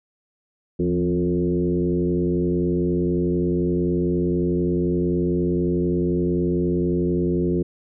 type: tone with frequency modulation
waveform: sine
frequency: 261.6 Hz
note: C4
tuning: in tune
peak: -18 dBFS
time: 0.79-7.63 s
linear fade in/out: 10 ms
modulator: 91.2 Hz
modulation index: 1.7
effects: none